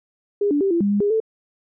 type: tone with pitch steps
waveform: sine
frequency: 407.5 / 290.4 / 391 / 339.4 / 201.9 / 204 / 409 / 442.4 Hz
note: G#4 / D4 / G4 / F4 / G#3 / G#3 / G#4 / A4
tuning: -33 / -19 / -4 / -49 / -49 / -31 / -26 / +9 cents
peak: -16 dBFS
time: 0.41-1.202 s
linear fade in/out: 5 ms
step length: 99 ms
effects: none